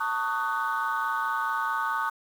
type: chord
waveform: sine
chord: D# half-diminished seventh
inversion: second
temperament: just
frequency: 896 / 1120.1 / 1244.5 / 1493.4 Hz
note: A5 / C#6 / D#6 / F#6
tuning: +31 / +18 / 0 / +16 cents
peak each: -30 dBFS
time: 0-2.1 s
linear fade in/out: 10 ms
effects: tanh soft clip ceiling -19 dBFS + 8-bit